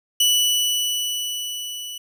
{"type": "tone with level ramp", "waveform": "sawtooth", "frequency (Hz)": 2960, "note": "F#7", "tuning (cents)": 0, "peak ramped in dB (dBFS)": [-11, -28], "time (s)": [0.2, 1.98], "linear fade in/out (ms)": 5, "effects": []}